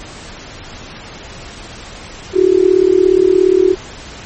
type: tone with amplitude modulation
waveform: sine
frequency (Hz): 371.7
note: F#4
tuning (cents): +8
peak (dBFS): -3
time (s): 2.33-3.76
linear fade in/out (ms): 50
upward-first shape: sine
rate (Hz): 37.1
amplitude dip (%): 90
effects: pink hiss -32 dBFS RMS until 4.25 s + MP3 32 kbps